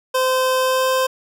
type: tone with pitch glide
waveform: 25% pulse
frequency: 516 to 519.6 Hz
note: C5 to C5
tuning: -24 to -12 cents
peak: -12 dBFS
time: 0.14-1.07 s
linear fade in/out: 10 ms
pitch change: +12 cents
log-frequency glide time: 0.6-0.88 s
effects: none